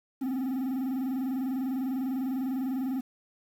triangle tone with vibrato, 260.9 Hz, C4, 5 cents flat, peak -26 dBFS, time 0.21-3.01 s, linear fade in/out 10 ms, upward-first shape square, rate 20 Hz, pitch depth 80 cents each way, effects 9-bit

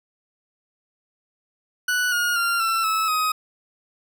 40% pulse tone with pitch steps, 1480 / 1432.9 / 1387.3 / 1343.1 / 1300.4 / 1259 Hz, F#6 / F6 / F6 / E6 / E6 / D#6, 0 / +44 / -12 / +32 / -24 / +20 cents, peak -19 dBFS, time 1.88-3.32 s, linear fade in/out 5 ms, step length 240 ms, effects none

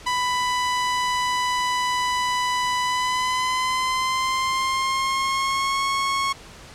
sawtooth tone with pitch glide, 994 to 1096.6 Hz, B5 to C#6, +11 to -19 cents, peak -17 dBFS, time 0.06-6.33 s, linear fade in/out 10 ms, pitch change +170 cents, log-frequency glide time 2.81-5.82 s, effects pink hiss -43 dBFS RMS until 6.74 s + low-pass 8000 Hz 12 dB/octave

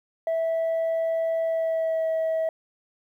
sine tone with pitch glide, 655 to 645.2 Hz, E5 to E5, -11 to -37 cents, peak -20 dBFS, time 0.27-2.49 s, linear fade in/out 2 ms, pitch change -26 cents, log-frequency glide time 1.43-2.08 s, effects tanh soft clip ceiling -21 dBFS + 10-bit

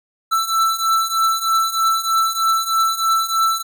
square beating tone pair, 1327 / 1330.2 Hz, E6 / E6, +11 / +15 cents, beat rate 3.2 Hz, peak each -21 / -18 dBFS, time 0.31-3.63 s, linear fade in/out 20 ms, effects none

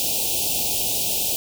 white band-stop noise, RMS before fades -23 dBFS, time 0-1.36 s, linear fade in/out 0 ms, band 870 to 2500 Hz, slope 96 dB/octave, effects none

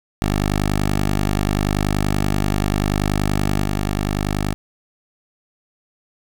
10% pulse tone with level steps, 50.4 Hz, G1, 49 cents sharp, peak -9 / -11 dBFS, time 0.22-4.54 s, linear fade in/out 0 ms, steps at 3.63 s, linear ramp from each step 10 ms, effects none

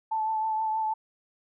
sine tone with vibrato, 876 Hz, A5, 8 cents flat, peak -25 dBFS, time 0.11-0.94 s, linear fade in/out 10 ms, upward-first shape triangle, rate 6.3 Hz, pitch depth 25 cents each way, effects none

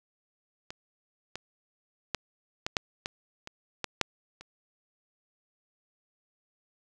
clicks, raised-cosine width 0.2 ms, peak -22 / -19 / -11 / -13 / -8 / -15 / -23 / -13 / -6 / -28 dBFS, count 10, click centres 0.705 / 1.356 / 2.147 / 2.665 / 2.768 / 3.059 / 3.474 / 3.843 / 4.013 / 4.41 s, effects none

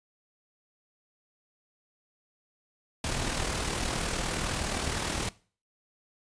pink noise with amplitude modulation, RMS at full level -29 dBFS, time 3.04-5.29 s, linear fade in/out 2 ms, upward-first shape sine, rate 39.4 Hz, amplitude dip 45%, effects noise-tail reverb RT60 0.4 s tail -20 dB re dry + resampled to 22050 Hz

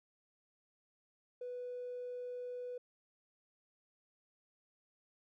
triangle tone with tanh clipping, 493.9 Hz, B4, in tune, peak -40 dBFS, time 1.41-2.78 s, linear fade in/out 5 ms, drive 1 dB, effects none

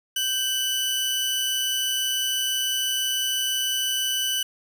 sawtooth tone pair together, 1552 / 2978 Hz, G6 / F#7, -18 / +11 cents, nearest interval major seventh, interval 1129 cents, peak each -30 / -20 dBFS, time 0.16-4.43 s, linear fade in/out 5 ms, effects 8-bit

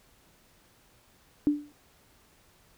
sine tone with exponential decay, 293.7 Hz, D4, in tune, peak -17 dBFS, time 1.47-1.72 s, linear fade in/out 0 ms, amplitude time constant 53 ms, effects pink hiss -62 dBFS RMS until 2.77 s

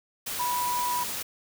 sine tone in noise, 980 Hz, B5, 14 cents flat, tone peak -26 dBFS, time 0.39-1.04 s, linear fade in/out 10 ms, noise white, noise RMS -33 dBFS, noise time 0.26-1.23 s, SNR +4 dB, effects none

